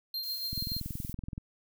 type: tone with tremolo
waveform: square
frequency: 4186 Hz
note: C8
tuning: in tune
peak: -32 dBFS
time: 0.14-0.8 s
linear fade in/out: 2 ms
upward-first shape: triangle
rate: 7.1 Hz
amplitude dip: 55%
type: noise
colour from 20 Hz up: violet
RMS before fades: -45 dBFS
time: 0.23-1.13 s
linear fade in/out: 2 ms
type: click train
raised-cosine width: 5 ms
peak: -25 dBFS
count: 19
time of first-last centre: 0.53-1.379 s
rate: 21.2 Hz
effects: none